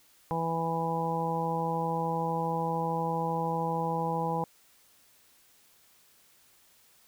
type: harmonic tone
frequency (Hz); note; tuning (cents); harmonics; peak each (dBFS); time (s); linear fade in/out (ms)
164.81; E3; 0; 1 / 2 / 3 / 4 / 5 / 6; -33 / -40 / -34 / -42 / -32 / -35; 0.31-4.44; 0
effects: white hiss -62 dBFS RMS until 7.07 s